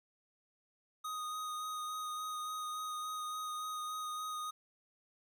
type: tone with vibrato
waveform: square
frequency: 1244.5 Hz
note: D#6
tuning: in tune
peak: -39 dBFS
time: 1.04-4.51 s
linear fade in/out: 10 ms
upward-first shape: sine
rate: 3.5 Hz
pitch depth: 13 cents each way
effects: 12-bit